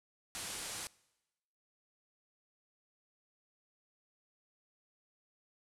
white low-pass noise, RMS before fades -43 dBFS, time 0.35-0.87 s, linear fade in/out 0 ms, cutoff 11000 Hz, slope 48 dB/octave, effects noise-tail reverb RT60 1.0 s tail -23 dB re dry

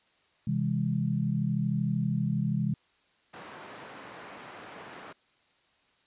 sine chord, C augmented, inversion none, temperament just, 130.81 / 163.52 / 204.4 Hz, C3 / E3 / G#3, 0 / -14 / -27 cents, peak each -30 dBFS, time 0.47-2.74 s, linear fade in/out 5 ms
white band-pass noise, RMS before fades -46 dBFS, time 3.33-5.13 s, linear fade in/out 10 ms, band 150 to 1500 Hz, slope 12 dB/octave
effects white hiss -67 dBFS RMS until 6.06 s + resampled to 8000 Hz

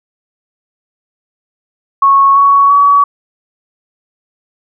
sine tone with pitch steps, 1102 / 1118 / 1134.3 Hz, C#6 / C#6 / C#6, -11 / +14 / +39 cents, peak -4 dBFS, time 2.02-3.04 s, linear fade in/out 5 ms, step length 340 ms, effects none

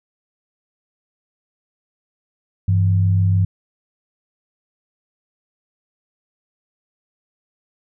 sine tone pair together, 98 / 164.81 Hz, G2 / E3, 0 / 0 cents, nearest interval major sixth, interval 900 cents, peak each -13 / -23 dBFS, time 2.68-3.45 s, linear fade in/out 5 ms, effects none

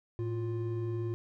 triangle tone pair together, 111 / 350.8 Hz, A2 / F4, +16 / +8 cents, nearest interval octave + minor sixth, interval 1992 cents, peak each -31 / -34 dBFS, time 0.19-1.14 s, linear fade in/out 0 ms, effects none

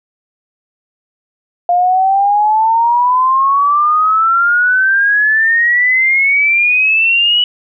sine exponential sweep, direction up, 698.5 to 2960 Hz, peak -8 dBFS, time 1.69-7.44 s, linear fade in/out 2 ms, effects none

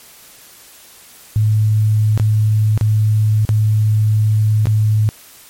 sine tone with dropouts, 107.6 Hz, A2, 38 cents flat, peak -10 dBFS, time 1.36-5.09 s, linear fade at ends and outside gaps 0 ms, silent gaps 2.176-2.198 / 2.776-2.811 / 3.451-3.491 / 4.656-4.67 s, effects white hiss -42 dBFS RMS until 5.49 s + MP3 64 kbps

